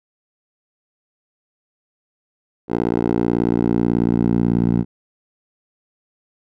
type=tone with band-pass filter sweep; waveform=10% pulse; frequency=58.27 Hz; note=A#1; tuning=in tune; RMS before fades=-18 dBFS; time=2.68-4.85 s; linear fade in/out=50 ms; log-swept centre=440 to 190 Hz; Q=1.3; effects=none